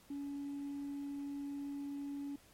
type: tone with hard clipping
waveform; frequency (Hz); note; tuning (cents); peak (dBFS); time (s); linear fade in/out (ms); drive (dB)
triangle; 282.8; C#4; +35; -39; 0.1-2.36; 5; 2
effects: pink hiss -64 dBFS RMS until 2.53 s + MP3 64 kbps